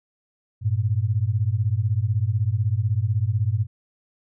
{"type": "beating tone pair", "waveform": "sine", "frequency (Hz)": [98.8, 114.8], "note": ["G2", "A#2"], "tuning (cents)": [14, -26], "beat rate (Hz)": 16, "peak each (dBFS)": -22, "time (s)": [0.61, 3.67], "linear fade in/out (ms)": 50, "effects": []}